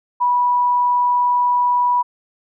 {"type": "tone", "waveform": "sine", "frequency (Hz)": 979, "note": "B5", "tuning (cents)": -15, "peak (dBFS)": -13, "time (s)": [0.2, 2.03], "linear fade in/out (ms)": 20, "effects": []}